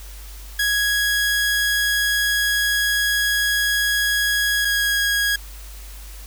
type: tone pair in turn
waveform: sawtooth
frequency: 1661.2 / 1649.7 Hz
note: G#6 / G#6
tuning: 0 / -12 cents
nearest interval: unison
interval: 12 cents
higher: first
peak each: -14 dBFS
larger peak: neither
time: 0.59-4.65 / 4.65-5.36 s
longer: first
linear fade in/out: 5 ms
effects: added 50 Hz sine -35 dBFS peak until 6.26 s + white hiss -43 dBFS RMS until 6.26 s